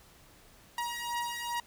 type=beating tone pair; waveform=sawtooth; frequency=950 / 952.5 Hz; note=A#5 / A#5; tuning=+33 / +37 cents; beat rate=2.5 Hz; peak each=-32 / -33 dBFS; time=0.78-1.6 s; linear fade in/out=2 ms; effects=pink hiss -58 dBFS RMS until 1.66 s